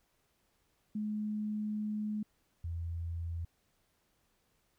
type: tone pair in turn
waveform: sine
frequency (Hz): 211.9 / 84.09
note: G#3 / E2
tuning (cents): +35 / +35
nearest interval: octave + major third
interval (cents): 1600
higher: first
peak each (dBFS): -33 / -35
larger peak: first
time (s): 0.95-2.23 / 2.64-3.45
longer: first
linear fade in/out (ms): 5
effects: pink hiss -75 dBFS RMS until 4.78 s